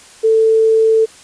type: tone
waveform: sine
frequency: 444.1 Hz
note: A4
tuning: 16 cents sharp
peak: -8 dBFS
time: 0.23-1.06 s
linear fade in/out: 20 ms
effects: white hiss -41 dBFS RMS until 1.23 s + resampled to 22050 Hz